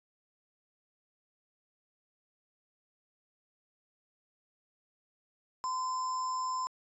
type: tone with sample-and-hold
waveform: sine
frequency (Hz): 1023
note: C6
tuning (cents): -39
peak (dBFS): -31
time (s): 5.64-6.67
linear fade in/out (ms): 0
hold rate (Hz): 6300
effects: resampled to 22050 Hz